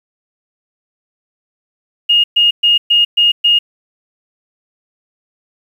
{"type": "tone bursts", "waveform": "sine", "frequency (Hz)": 2852, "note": "F7", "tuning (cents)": 36, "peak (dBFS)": -7, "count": 6, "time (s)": [2.09, 3.59], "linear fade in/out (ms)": 10, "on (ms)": 150, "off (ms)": 120, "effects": ["7-bit"]}